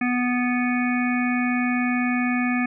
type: harmonic tone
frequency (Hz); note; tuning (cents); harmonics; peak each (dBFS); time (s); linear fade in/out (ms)
246.9; B3; 0; 1 / 3 / 5 / 7 / 9 / 10; -21 / -31 / -33 / -30 / -30 / -33; 0.01-2.66; 5
effects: none